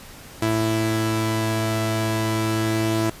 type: tone pair together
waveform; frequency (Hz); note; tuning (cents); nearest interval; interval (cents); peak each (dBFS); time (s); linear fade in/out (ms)
sawtooth; 110.52 / 331.2; A2 / E4; +8 / +8; octave + perfect fifth; 1900; -19; 0.42-3.1; 5
effects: pink hiss -42 dBFS RMS until 3.2 s + resampled to 32000 Hz